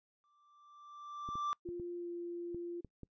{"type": "tone with exponential growth", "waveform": "triangle", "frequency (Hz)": 1174.7, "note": "D6", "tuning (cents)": 0, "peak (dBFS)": -30, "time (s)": [0.24, 1.53], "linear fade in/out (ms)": 0, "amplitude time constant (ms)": 280}
{"type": "clicks", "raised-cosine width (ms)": 3, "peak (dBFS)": -35, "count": 7, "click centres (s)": [1.289, 1.355, 1.689, 1.798, 2.546, 2.847, 3.033]}
{"type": "tone with pitch glide", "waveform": "sine", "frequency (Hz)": [349.2, 345.8], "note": ["F4", "F4"], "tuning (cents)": [0, -17], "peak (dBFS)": -39, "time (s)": [1.65, 2.81], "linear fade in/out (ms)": 10, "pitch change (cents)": -17, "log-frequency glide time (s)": [1.97, 2.08]}
{"effects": ["noise-tail reverb RT60 0.1 s tail -24 dB re dry", "resampled to 16000 Hz"]}